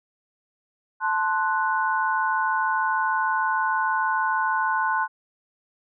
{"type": "chord", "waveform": "sine", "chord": "F# diminished", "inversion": "first", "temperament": "equal", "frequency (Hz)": [880, 1046.5, 1480], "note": ["A5", "C6", "F#6"], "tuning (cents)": [0, 0, 0], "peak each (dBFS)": -25, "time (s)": [1, 5.08], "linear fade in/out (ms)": 50, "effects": []}